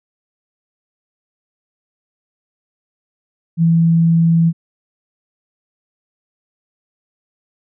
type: tone with vibrato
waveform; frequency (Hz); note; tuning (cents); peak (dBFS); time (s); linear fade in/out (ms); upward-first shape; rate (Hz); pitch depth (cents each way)
sine; 165.9; E3; +11; -9; 3.57-4.53; 50; triangle; 20; 9
effects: none